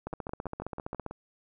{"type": "two click trains", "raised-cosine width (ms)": 1, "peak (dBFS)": [-24, -21], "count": [7, 16], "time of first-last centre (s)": [[0.13, 1.11], [0.07, 1.063]], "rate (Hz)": [6.12, 15.1], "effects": []}